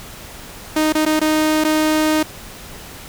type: tone with dropouts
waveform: sawtooth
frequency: 310 Hz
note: D#4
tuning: 6 cents flat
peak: -10 dBFS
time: 0.76-2.23 s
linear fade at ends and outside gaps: 5 ms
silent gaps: 0.925-0.95 / 1.053-1.061 / 1.195-1.213 / 1.64-1.647 s
effects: pink hiss -36 dBFS RMS until 3.08 s